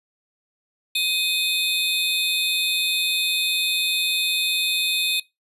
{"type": "tone cluster", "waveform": "square", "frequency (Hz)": [2517, 3580, 3756, 4236], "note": ["D#7", "A7", "A#7", "C8"], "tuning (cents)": [19, 29, 12, 21], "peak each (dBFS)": [-25, -24, -30, -29], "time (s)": [0.95, 5.2], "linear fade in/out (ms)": 5, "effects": ["noise-tail reverb RT60 0.2 s tail -21 dB re dry", "resampled to 32000 Hz"]}